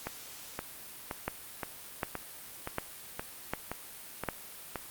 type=two click trains; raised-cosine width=0.5 ms; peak=-15 / -19 dBFS; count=5 / 10; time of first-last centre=1.28-4.288 / 0.07-4.758 s; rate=1.33 / 1.92 Hz; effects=white hiss -47 dBFS RMS until 4.9 s + Opus 48 kbps